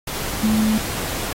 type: tone in noise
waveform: sine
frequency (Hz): 217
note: A3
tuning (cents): -24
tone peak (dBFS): -15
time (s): 0.43-0.78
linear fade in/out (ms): 5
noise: pink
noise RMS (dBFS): -27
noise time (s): 0.07-1.33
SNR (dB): +9
effects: AAC 48 kbps